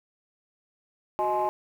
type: tone cluster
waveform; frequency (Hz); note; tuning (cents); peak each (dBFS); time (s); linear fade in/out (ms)
sine; 369.4 / 625 / 846 / 1048; F#4 / D#5 / G#5 / C6; -3 / +8 / +32 / +2; -30 / -28 / -25 / -31; 1.19-1.49; 0
effects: tanh soft clip ceiling -17 dBFS + 9-bit